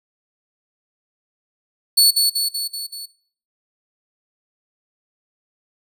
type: tone with echo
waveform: sawtooth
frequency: 4433 Hz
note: C#8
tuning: 1 cent flat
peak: -7 dBFS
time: 1.97-2.11 s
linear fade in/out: 10 ms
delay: 190 ms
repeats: 5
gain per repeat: -4 dB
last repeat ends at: 3.06 s
effects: noise-tail reverb RT60 0.5 s tail -19 dB re dry